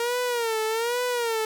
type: tone with vibrato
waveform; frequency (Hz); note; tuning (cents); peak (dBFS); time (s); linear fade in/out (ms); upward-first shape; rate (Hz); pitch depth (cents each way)
sawtooth; 465.6; A#4; -2; -20; 0-1.45; 2; sine; 1.2; 110
effects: none